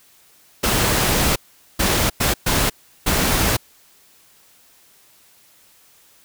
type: noise bursts at uneven times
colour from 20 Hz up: pink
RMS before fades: -18 dBFS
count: 5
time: 0.63-1.36 / 1.79-2.1 / 2.2-2.34 / 2.46-2.7 / 3.06-3.57 s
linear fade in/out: 10 ms
effects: white hiss -53 dBFS RMS until 6.24 s